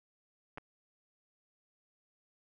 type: clicks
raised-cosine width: 0.5 ms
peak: -29 dBFS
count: 2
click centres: 0.575 / 0.582 s
effects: none